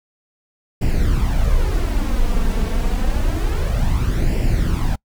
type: noise with flanger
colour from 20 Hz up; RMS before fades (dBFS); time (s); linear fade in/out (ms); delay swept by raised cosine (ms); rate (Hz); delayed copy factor
brown; -17; 0.81-4.96; 10; 0.39 to 4.49; 0.28; +0.6
effects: noise-tail reverb RT60 0.1 s tail -26 dB re dry